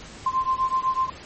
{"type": "beating tone pair", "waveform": "sine", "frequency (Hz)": [1042, 1050], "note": ["C6", "C6"], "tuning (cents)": [-7, 6], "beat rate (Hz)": 8, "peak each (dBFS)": [-23, -24], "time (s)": [0.26, 1.1], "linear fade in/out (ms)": 5, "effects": ["pink hiss -42 dBFS RMS until 1.25 s", "MP3 32 kbps"]}